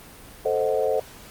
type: chord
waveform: sine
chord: A diminished seventh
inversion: none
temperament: equal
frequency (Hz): 440 / 523.3 / 622.3 / 740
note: A4 / C5 / Eb5 / Gb5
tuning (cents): 0 / 0 / 0 / 0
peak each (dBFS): -24 / -24 / -27 / -30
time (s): 0.45-1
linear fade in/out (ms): 5
effects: pink hiss -45 dBFS RMS until 1.3 s + Opus 32 kbps